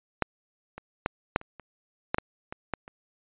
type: clicks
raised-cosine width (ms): 0.5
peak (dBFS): -8 / -24 / -10 / -6 / -29 / -28 / -9 / -11 / -21 / -13 / -29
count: 11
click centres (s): 0.223 / 0.78 / 1.061 / 1.361 / 1.414 / 1.597 / 2.145 / 2.184 / 2.525 / 2.737 / 2.879
effects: resampled to 8000 Hz